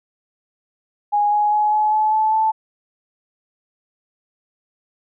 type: tone with pitch steps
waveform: sine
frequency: 827 / 835.2 / 843.4 / 851.7 / 860.1 / 868.6 / 877.2 Hz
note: G#5 / G#5 / G#5 / G#5 / A5 / A5 / A5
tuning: -8 / +10 / +26 / +43 / -40 / -23 / -6 cents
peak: -14 dBFS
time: 1.12-2.52 s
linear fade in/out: 20 ms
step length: 200 ms
effects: none